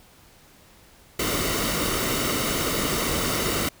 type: noise with comb filter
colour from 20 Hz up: pink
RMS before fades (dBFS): -25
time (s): 1.19-3.69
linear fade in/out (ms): 5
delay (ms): 1.2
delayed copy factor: -0.55
effects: pink hiss -53 dBFS RMS until 3.8 s